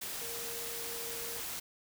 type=tone in noise; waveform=sine; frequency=466.2 Hz; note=A#4; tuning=in tune; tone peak=-46 dBFS; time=0.21-1.41 s; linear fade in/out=10 ms; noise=white; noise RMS=-40 dBFS; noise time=0.01-1.6 s; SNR=-9 dB; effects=none